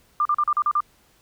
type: tone bursts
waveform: sine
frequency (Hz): 1194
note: D6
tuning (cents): +28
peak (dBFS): -17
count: 7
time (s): 0.2-0.805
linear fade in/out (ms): 2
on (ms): 53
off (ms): 39
effects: pink hiss -59 dBFS RMS until 1.21 s